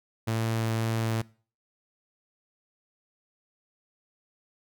sawtooth tone, 112.8 Hz, A2, 44 cents sharp, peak -22 dBFS, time 0.27-1.22 s, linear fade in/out 10 ms, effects noise-tail reverb RT60 0.4 s tail -21 dB re dry

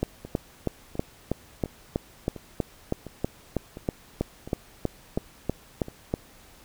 two click trains, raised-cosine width 2 ms, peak -11 / -24 dBFS, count 20 / 9, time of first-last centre 0.03-6.139 / 0.25-5.884 s, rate 3.11 / 1.42 Hz, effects pink hiss -53 dBFS RMS until 6.64 s

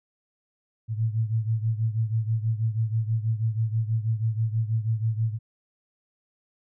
sine beating tone pair, 110 / 116.2 Hz, A2 / A#2, 0 / -5 cents, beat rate 6.2 Hz, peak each -24 / -28 dBFS, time 0.88-5.39 s, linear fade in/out 50 ms, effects none

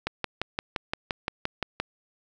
click train, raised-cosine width 0.3 ms, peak -11 dBFS, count 11, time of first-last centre 0.07-1.8 s, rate 5.78 Hz, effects none

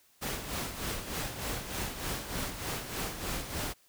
pink noise with tremolo, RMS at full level -34 dBFS, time 0.21-3.74 s, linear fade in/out 20 ms, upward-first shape sine, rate 3.3 Hz, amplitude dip 60%, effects white hiss -65 dBFS RMS until 3.88 s

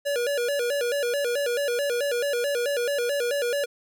square tone with vibrato, 523.3 Hz, C5, in tune, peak -24 dBFS, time 0.05-3.66 s, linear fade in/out 20 ms, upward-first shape square, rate 4.6 Hz, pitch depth 150 cents each way, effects none

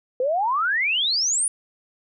sine exponential sweep, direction up, 487.8 to 9900 Hz, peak -19 dBFS, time 0.2-1.48 s, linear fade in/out 2 ms, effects none

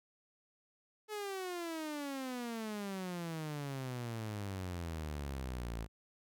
sawtooth exponential sweep, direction down, 432 to 53.8 Hz, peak -35 dBFS, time 1.08-5.88 s, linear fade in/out 50 ms, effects none

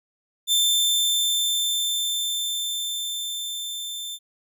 sawtooth tone with level ramp, 3556 Hz, A7, 18 cents sharp, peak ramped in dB -14 to -28 dBFS, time 0.47-4.19 s, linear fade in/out 50 ms, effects none

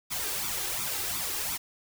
white noise with flanger, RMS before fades -32 dBFS, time 0.1-1.58 s, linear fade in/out 20 ms, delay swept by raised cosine 0.84 to 2.54 ms, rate 2.8 Hz, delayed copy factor +0.7, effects none

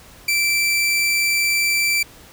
sawtooth tone, 2337 Hz, D7, 9 cents flat, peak -13 dBFS, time 0.28-2.03 s, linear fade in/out 5 ms, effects pink hiss -45 dBFS RMS until 2.32 s

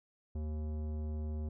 sine tone with tanh clipping, 76.6 Hz, D#2, 27 cents flat, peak -37 dBFS, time 0.35-1.49 s, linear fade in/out 5 ms, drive 15 dB, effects none

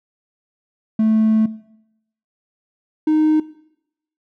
triangle tone pair in turn, 219 / 309.7 Hz, A3 / D#4, -8 / -8 cents, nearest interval tritone, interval 600 cents, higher second, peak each -10 dBFS, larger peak neither, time 0.99-1.46 / 3.07-3.4 s, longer first, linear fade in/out 5 ms, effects noise-tail reverb RT60 0.8 s tail -20 dB re dry + tanh soft clip ceiling -6 dBFS

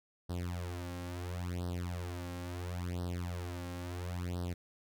sawtooth tone with flanger, 88.4 Hz, F2, 22 cents sharp, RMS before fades -39 dBFS, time 0.29-4.54 s, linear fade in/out 10 ms, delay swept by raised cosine 0.21 to 3.71 ms, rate 0.73 Hz, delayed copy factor +0.95, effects none

